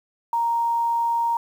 sine tone with quantisation, 932.3 Hz, A#5, in tune, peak -19 dBFS, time 0.33-1.37 s, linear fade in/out 2 ms, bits 8, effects none

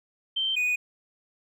sine / triangle tone pair in turn, 3123 / 2478 Hz, G7 / D#7, -7 / -8 cents, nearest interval major third, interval 401 cents, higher first, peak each -24 / -21 dBFS, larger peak second, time 0.36-0.56 / 0.56-0.76 s, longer neither, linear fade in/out 10 ms, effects none

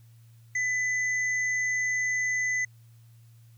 sine tone pair together, 2000 / 6350 Hz, B6 / G8, +21 / +21 cents, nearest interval octave + minor sixth, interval 2000 cents, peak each -25 / -36 dBFS, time 0.55-2.65 s, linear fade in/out 5 ms, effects added 115 Hz sine -51 dBFS peak until 3.57 s + white hiss -67 dBFS RMS until 3.57 s

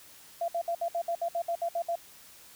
sine tone bursts, 682 Hz, F5, 41 cents flat, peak -27 dBFS, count 12, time 0.41-1.956 s, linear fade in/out 5 ms, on 72 ms, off 62 ms, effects white hiss -53 dBFS RMS until 2.55 s

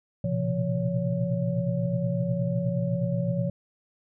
sine tone cluster, 116.4 / 124.6 / 135.7 / 172.8 / 563 Hz, A#2 / B2 / C#3 / F3 / C#5, -2 / +16 / -36 / -18 / +27 cents, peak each -33 / -31 / -32 / -27 / -32 dBFS, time 0.24-3.5 s, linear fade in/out 5 ms, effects none

